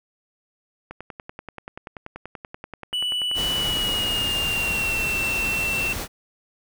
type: click train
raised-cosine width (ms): 0.5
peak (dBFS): -20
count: 35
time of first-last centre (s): 0.91-4.179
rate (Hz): 10.4
type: tone with pitch glide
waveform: triangle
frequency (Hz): 2960 to 2699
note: F#7 to E7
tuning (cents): 0 to +40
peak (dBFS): -21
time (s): 2.93-5.93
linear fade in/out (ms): 5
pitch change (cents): -160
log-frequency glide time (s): 3.55-5.01
type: noise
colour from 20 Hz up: pink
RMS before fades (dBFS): -30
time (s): 3.34-6.08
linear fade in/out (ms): 50
effects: none